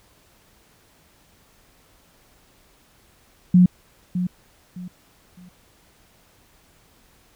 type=tone with echo; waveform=sine; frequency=180.2 Hz; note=F#3; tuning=45 cents flat; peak=-9 dBFS; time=3.54-3.66 s; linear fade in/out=5 ms; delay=610 ms; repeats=3; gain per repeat=-11 dB; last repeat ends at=5.49 s; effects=pink hiss -57 dBFS RMS until 7.35 s